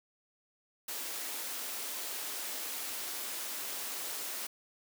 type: high-pass noise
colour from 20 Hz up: white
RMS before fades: -39 dBFS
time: 0.88-4.47 s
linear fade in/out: 5 ms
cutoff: 250 Hz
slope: 24 dB/octave
effects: none